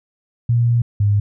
sine tone pair in turn, 118.6 / 102.55 Hz, A#2 / G#2, +30 / -21 cents, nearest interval minor third, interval 251 cents, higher first, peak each -12 / -12 dBFS, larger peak neither, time 0.49-0.82 / 1-1.2 s, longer first, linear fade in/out 5 ms, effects none

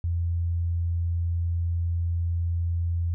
sine tone, 85.2 Hz, F2, 42 cents flat, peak -23 dBFS, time 0.04-3.14 s, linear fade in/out 0 ms, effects none

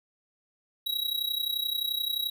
square tone with amplitude modulation, 3864 Hz, B7, 39 cents flat, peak -25 dBFS, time 0.86-2.3 s, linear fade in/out 10 ms, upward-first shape sine, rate 31.5 Hz, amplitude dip 80%, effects none

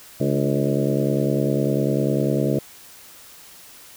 harmonic tone with a mistuned harmonic, 70 Hz, C#2, 18 cents sharp, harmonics 2 / 3 / 4 / 5 / 6 / 7 / 8 / 9, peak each -23 / -25 / -26 / -27 / -28 / -28 / -29 / -30 dBFS, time 0.2-2.59 s, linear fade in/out 5 ms, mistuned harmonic 4, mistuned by +55 cents, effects white hiss -45 dBFS RMS until 3.96 s

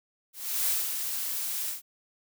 blue noise with ADSR envelope, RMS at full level -26 dBFS, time 0.33-1.82 s, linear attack 350 ms, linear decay 190 ms, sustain -6 dB, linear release 130 ms, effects none

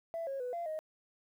sine tone with pitch steps, 665 / 545 / 496.2 / 686 / 625 Hz, E5 / C#5 / B4 / F5 / D#5, +15 / -29 / +8 / -31 / +8 cents, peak -34 dBFS, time 0.14-0.79 s, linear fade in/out 0 ms, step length 130 ms, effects tanh soft clip ceiling -32 dBFS + 11-bit

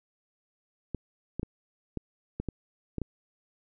clicks, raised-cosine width 3 ms, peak -19 dBFS, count 8, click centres 0.947 / 1.396 / 1.431 / 1.973 / 2.4 / 2.487 / 2.983 / 3.017 s, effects none

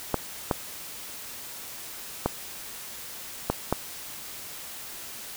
clicks, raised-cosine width 1 ms, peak -8 dBFS, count 5, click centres 0.143 / 0.512 / 2.26 / 3.5 / 3.726 s, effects white hiss -40 dBFS RMS until 5.36 s

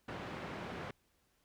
pink band-pass noise, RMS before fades -44 dBFS, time 0.08-0.91 s, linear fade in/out 5 ms, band 110 to 2200 Hz, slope 12 dB/octave, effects pink hiss -75 dBFS RMS until 1.44 s

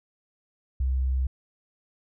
sine tone, 65 Hz, C2, 11 cents flat, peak -22 dBFS, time 0.8-1.27 s, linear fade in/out 5 ms, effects none

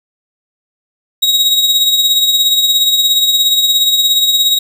40% pulse tone with tremolo, 3800 Hz, A#7, 33 cents sharp, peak -5 dBFS, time 1.22-4.59 s, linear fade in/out 10 ms, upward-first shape triangle, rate 17 Hz, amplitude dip 55%, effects 7-bit

